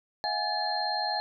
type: tone cluster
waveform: sine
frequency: 651 / 729 / 828 / 1726 / 4194 Hz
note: E5 / F#5 / G#5 / A6 / C8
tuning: -22 / -26 / -5 / -34 / +3 cents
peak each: -38 / -34 / -31 / -37 / -32 dBFS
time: 0.24-1.2 s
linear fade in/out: 0 ms
effects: none